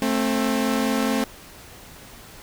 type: tone pair together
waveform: sawtooth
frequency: 220 / 264.7 Hz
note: A3 / C4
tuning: 0 / +20 cents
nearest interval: minor third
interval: 320 cents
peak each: -19 dBFS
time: 0.02-1.24 s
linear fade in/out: 0 ms
effects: pink hiss -44 dBFS RMS until 2.42 s

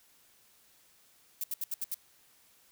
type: noise bursts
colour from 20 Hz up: violet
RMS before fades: -34 dBFS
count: 6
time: 1.41-1.943 s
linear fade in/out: 2 ms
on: 28 ms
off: 73 ms
effects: white hiss -64 dBFS RMS until 2.71 s

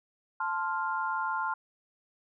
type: chord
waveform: sine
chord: F major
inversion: first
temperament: equal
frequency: 880 / 1046.5 / 1396.9 Hz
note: A5 / C6 / F6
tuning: 0 / 0 / 0 cents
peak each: -33 dBFS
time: 0.4-1.54 s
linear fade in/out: 5 ms
effects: none

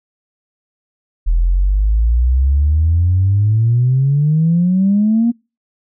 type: exponential sweep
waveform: sine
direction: up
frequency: 39.8 to 239 Hz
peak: -9 dBFS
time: 1.26-5.32 s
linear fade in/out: 20 ms
effects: noise-tail reverb RT60 0.3 s tail -26 dB re dry + tanh soft clip ceiling -5 dBFS

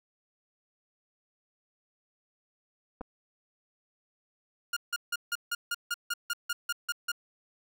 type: clicks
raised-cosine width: 1 ms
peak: -26 dBFS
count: 2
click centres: 3.01 / 3.014 s
type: tone bursts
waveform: sawtooth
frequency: 1418 Hz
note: F6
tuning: 26 cents sharp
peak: -25 dBFS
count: 13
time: 4.73-7.118 s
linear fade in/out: 5 ms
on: 36 ms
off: 160 ms
effects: none

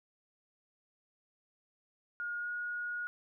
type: tone with pitch glide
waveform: sine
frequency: 1429 to 1443.9 Hz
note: F6 to F#6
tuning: +39 to -43 cents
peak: -35 dBFS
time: 2.2-3.07 s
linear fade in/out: 0 ms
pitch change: +18 cents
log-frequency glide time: 2.38-2.49 s
effects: none

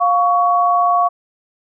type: tone pair together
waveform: sine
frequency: 705.1 / 1120 Hz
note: F5 / C#6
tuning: +16 / +18 cents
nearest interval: minor sixth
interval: 802 cents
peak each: -14 dBFS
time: 0-1.09 s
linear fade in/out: 20 ms
effects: none

